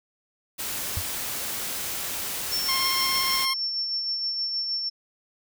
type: noise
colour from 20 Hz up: white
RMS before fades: -31 dBFS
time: 0.58-3.46 s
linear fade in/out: 20 ms
type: tone with exponential decay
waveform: sine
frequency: 89.1 Hz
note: F2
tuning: 35 cents sharp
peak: -21 dBFS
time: 0.97-1.06 s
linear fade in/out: 0 ms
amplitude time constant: 18 ms
type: tone with tremolo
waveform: sine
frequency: 5420 Hz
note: E8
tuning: 47 cents sharp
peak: -24 dBFS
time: 2.51-4.9 s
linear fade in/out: 20 ms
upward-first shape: sine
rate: 6.4 Hz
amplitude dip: 35%
type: tone with vibrato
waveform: 15% pulse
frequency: 1063 Hz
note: C6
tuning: 27 cents sharp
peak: -19 dBFS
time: 2.68-3.54 s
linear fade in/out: 10 ms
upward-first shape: square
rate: 17 Hz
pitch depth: 14 cents each way
effects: none